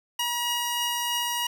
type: tone pair together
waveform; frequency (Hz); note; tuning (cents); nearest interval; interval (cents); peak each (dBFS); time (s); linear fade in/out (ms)
sawtooth; 958.7 / 2873; A#5 / F7; +48 / +48; octave + perfect fifth; 1900; -25; 0.19-1.47; 5
effects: none